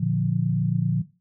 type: chord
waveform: sine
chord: Bb major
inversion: none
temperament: equal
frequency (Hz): 116.54 / 146.83 / 174.61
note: Bb2 / D3 / F3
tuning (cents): 0 / 0 / 0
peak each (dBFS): -26 / -24 / -24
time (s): 0-1.02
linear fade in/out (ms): 10
effects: noise-tail reverb RT60 0.3 s tail -17 dB re dry